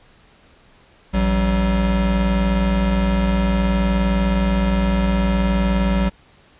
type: tone pair together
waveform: square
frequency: 56.86 / 190 Hz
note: A#1 / F#3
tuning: -42 / +46 cents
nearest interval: octave + major sixth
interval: 2088 cents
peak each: -19 dBFS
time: 1.13-6.1 s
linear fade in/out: 20 ms
effects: pink hiss -52 dBFS RMS until 6.59 s + resampled to 8000 Hz